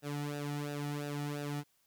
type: tone with flanger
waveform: sawtooth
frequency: 145.5 Hz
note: D3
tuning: 16 cents flat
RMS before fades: -38 dBFS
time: 0.02-1.64 s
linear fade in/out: 50 ms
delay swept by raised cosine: 0.92 to 1.92 ms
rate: 2.9 Hz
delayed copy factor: -0.8
effects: white hiss -73 dBFS RMS until 1.86 s